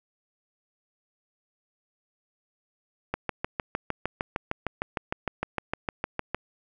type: click train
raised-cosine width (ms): 0.5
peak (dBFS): -12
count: 22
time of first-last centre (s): 3.14-6.346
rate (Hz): 6.55
effects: none